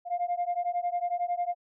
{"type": "beating tone pair", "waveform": "sine", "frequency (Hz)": [698.5, 709.5], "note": ["F5", "F5"], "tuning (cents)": [0, 27], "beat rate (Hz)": 11, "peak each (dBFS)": [-29, -29], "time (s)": [0.05, 1.55], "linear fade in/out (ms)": 50, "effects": ["tanh soft clip ceiling -22 dBFS"]}